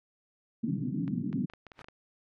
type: band-pass noise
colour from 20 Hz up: white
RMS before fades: -32 dBFS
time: 0.63-1.46 s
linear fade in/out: 10 ms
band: 130 to 280 Hz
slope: 48 dB/octave
type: clicks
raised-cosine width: 0.2 ms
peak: -26 dBFS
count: 9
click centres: 1.079 / 1.329 / 1.499 / 1.536 / 1.667 / 1.718 / 1.792 / 1.844 / 1.885 s
type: noise with exponential growth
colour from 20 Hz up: white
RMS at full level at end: -34 dBFS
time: 1.73-1.82 s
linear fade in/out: 5 ms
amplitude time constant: 18 ms
effects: low-pass 2000 Hz 12 dB/octave